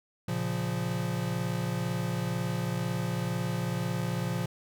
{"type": "chord", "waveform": "square", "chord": "Bb minor", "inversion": "none", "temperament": "equal", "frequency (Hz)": [116.54, 138.59, 174.61], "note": ["Bb2", "Db3", "F3"], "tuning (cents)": [0, 0, 0], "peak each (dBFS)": [-34, -36, -33], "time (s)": [0.28, 4.46], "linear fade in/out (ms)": 5, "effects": []}